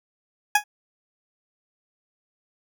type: tone with exponential decay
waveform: 20% pulse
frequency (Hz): 833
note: G#5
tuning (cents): +5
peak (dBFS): -7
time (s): 0.55-0.64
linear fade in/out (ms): 5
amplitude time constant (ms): 19
effects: none